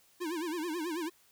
square tone with vibrato, 330 Hz, E4, 2 cents sharp, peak -34 dBFS, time 0.2-1.1 s, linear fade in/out 20 ms, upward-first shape sine, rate 9.2 Hz, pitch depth 150 cents each way, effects white hiss -65 dBFS RMS until 1.31 s

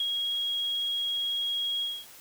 sine tone with ADSR envelope, 3294 Hz, G#7, 15 cents flat, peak -25 dBFS, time 0-2.06 s, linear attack 3 ms, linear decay 41 ms, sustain -2 dB, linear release 240 ms, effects white hiss -50 dBFS RMS until 2.2 s

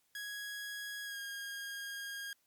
sawtooth tone with pitch glide, 1661.2 to 1626.1 Hz, G#6 to G#6, 0 to -37 cents, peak -37 dBFS, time 0.15-2.33 s, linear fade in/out 2 ms, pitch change -37 cents, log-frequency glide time 1.04-1.18 s, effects white hiss -75 dBFS RMS until 2.46 s + MP3 96 kbps

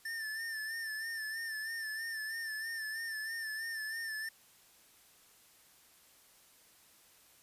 square tone with vibrato, 1779 Hz, A6, 19 cents sharp, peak -38 dBFS, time 0.05-4.29 s, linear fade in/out 5 ms, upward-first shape sine, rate 3.1 Hz, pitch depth 50 cents each way, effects white hiss -63 dBFS RMS until 7.42 s + resampled to 32000 Hz

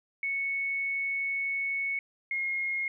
sine tone pair in turn, 2212 / 2149 Hz, C#7 / C7, -4 / +46 cents, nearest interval minor second, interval 50 cents, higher first, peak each -28 dBFS, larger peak neither, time 0.23-1.99 / 2.31-2.88 s, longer first, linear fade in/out 2 ms, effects none

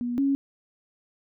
sine tone pair in turn, 242.1 / 276.2 Hz, B3 / C#4, -34 / -6 cents, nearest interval major second, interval 228 cents, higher second, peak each -26 / -20 dBFS, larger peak second, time 0.01-0.18 / 0.18-0.35 s, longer neither, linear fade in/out 0 ms, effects none

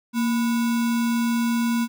sine tone with sample-and-hold, 233.1 Hz, A#3, in tune, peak -19 dBFS, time 0.13-1.88 s, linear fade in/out 50 ms, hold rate 1225 Hz, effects none

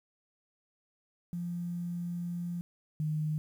sine tone pair in turn, 173.8 / 153.91 Hz, F3 / D#3, -8 / -18 cents, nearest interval major second, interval 210 cents, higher first, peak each -33 / -29 dBFS, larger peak second, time 1.33-2.61 / 3-3.38 s, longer first, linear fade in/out 0 ms, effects 10-bit

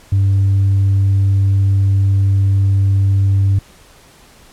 triangle tone with tanh clipping, 98 Hz, G2, in tune, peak -10 dBFS, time 0.12-3.59 s, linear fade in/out 5 ms, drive 6 dB, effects pink hiss -45 dBFS RMS until 4.52 s + low-pass 12000 Hz 12 dB/octave

